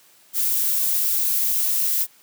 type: noise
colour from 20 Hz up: violet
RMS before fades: -21 dBFS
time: 0.33-2.07 s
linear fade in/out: 50 ms
effects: white hiss -54 dBFS RMS until 2.22 s + high-pass 150 Hz 12 dB/octave